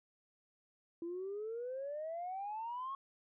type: exponential sweep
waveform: sine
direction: up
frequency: 332.5 to 1106 Hz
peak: -38 dBFS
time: 1.02-2.95 s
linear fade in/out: 2 ms
effects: tanh soft clip ceiling -35 dBFS